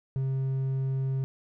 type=tone with hard clipping; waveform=sine; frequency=133.5 Hz; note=C3; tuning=35 cents sharp; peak=-27 dBFS; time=0.16-1.24 s; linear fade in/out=0 ms; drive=3 dB; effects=none